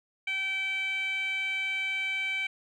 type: tone with band-pass filter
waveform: 15% pulse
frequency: 772 Hz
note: G5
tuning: 27 cents flat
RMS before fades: -31 dBFS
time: 0.27-2.47 s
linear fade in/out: 5 ms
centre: 2500 Hz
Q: 7.4
effects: none